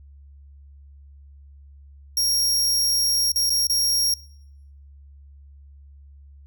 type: tone with dropouts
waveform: sawtooth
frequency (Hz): 5588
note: F8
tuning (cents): 0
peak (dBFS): -16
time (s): 2.17-4.14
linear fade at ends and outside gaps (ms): 2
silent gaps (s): 3.319-3.359 / 3.496-3.503 / 3.67-3.697
effects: noise-tail reverb RT60 0.8 s tail -23 dB re dry + added 70 Hz sine -44 dBFS peak until 6.46 s